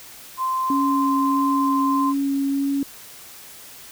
sine tone, 1040 Hz, C6, 11 cents flat, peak -20 dBFS, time 0.37-2.14 s, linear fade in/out 50 ms
sine tone with vibrato, 277.2 Hz, C#4, in tune, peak -19 dBFS, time 0.7-2.83 s, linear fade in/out 2 ms, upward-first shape sine, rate 1.6 Hz, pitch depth 8 cents each way
effects white hiss -42 dBFS RMS until 3.91 s

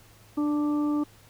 harmonic tone with a mistuned harmonic, 293.7 Hz, D4, in tune, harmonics 1 / 2 / 3 / 4, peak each -23 / -40 / -41 / -38 dBFS, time 0.37-1.04 s, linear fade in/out 10 ms, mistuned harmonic 1, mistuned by +16 cents, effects added 107 Hz sine -56 dBFS peak until 1.29 s + pink hiss -56 dBFS RMS until 1.29 s

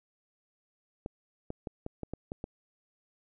clicks, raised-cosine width 2 ms, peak -23 dBFS, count 8, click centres 1.061 / 1.504 / 1.672 / 1.864 / 2.033 / 2.136 / 2.319 / 2.441 s, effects none

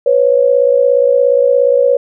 sine tone pair together, 493.7 / 550.8 Hz, B4 / C#5, -1 / -11 cents, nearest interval major second, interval 190 cents, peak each -10 dBFS, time 0.06-1.97 s, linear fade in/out 5 ms, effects none

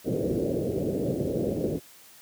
white low-pass noise, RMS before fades -27 dBFS, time 0.04-1.8 s, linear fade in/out 50 ms, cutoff 540 Hz, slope 48 dB/octave, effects white hiss -52 dBFS RMS until 2.21 s + high-pass 100 Hz 12 dB/octave

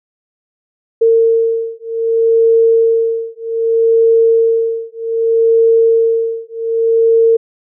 sine beating tone pair, 455.1 / 455.74 Hz, A#4 / A#4, -42 / -39 cents, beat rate 0.64 Hz, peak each -12 dBFS, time 1.01-7.37 s, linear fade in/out 10 ms, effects none

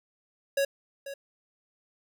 square tone with echo, 554.4 Hz, C#5, in tune, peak -24 dBFS, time 0.57-0.65 s, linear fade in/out 5 ms, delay 490 ms, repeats 1, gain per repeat -13 dB, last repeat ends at 1.14 s, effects none

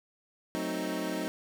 25% pulse chord, F# diminished seventh, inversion none, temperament equal with one note detuned, 185 / 221.5 / 261.6 / 311.1 Hz, F#3 / A3 / C4 / Eb4, 0 / +12 / 0 / 0 cents, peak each -34 / -36 / -34 / -31 dBFS, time 0.55-1.28 s, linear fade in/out 0 ms, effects none

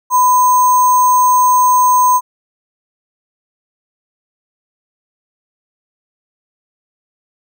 sine tone with sample-and-hold, 1000 Hz, B5, 21 cents sharp, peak -7 dBFS, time 0.1-2.21 s, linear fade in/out 50 ms, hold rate 7350 Hz, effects none

